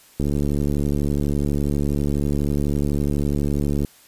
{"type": "click train", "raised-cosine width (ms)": 3, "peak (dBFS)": -10, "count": 264, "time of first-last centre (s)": [0.2, 3.848], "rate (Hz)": 72.1, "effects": ["white hiss -51 dBFS RMS until 4.07 s", "resampled to 32000 Hz"]}